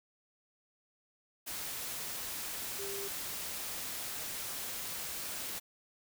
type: tone in noise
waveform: sine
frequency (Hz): 397.7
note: G4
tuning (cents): +25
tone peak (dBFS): -41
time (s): 2.78-3.09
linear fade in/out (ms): 20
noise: white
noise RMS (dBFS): -40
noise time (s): 1.46-5.6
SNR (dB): -4
effects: none